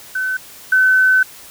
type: tone pair in turn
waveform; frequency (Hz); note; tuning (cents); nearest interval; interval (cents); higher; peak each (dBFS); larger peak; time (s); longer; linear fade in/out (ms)
sine; 1519 / 1519; F#6 / F#6; +45 / +45; unison; 0; neither; -17 / -9; second; 0.15-0.37 / 0.72-1.23; second; 5
effects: white hiss -39 dBFS RMS until 1.5 s